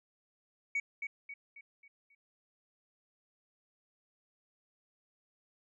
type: tone with echo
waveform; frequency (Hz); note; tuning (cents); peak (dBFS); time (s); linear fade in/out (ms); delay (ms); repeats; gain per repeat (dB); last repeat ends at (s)
sine; 2249; C#7; +24; -28; 0.75-0.8; 5; 270; 5; -7; 2.15
effects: tanh soft clip ceiling -28 dBFS